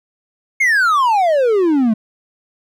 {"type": "exponential sweep", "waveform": "triangle", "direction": "down", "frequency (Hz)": [2200, 210], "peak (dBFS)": -9, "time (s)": [0.6, 1.94], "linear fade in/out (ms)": 10, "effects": []}